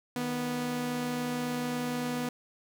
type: tone pair together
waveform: sawtooth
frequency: 154.78 / 245.7 Hz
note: D#3 / B3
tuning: -9 / -9 cents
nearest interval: minor sixth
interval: 800 cents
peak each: -35 / -27 dBFS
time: 0.16-2.29 s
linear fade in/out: 2 ms
effects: none